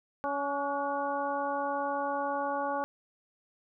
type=harmonic tone with a mistuned harmonic; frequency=281.9 Hz; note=C#4; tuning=29 cents sharp; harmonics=1 / 2 / 3 / 4 / 5; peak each=-39 / -34 / -33 / -36 / -40 dBFS; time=0.24-2.84 s; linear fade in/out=0 ms; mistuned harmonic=5; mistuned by=+48 cents; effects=none